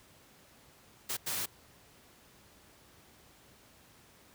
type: noise bursts at uneven times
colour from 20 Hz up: white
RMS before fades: -35 dBFS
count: 2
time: 1.09-1.17 / 1.26-1.46 s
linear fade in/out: 10 ms
effects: pink hiss -60 dBFS RMS until 4.34 s + high-pass 60 Hz 12 dB/octave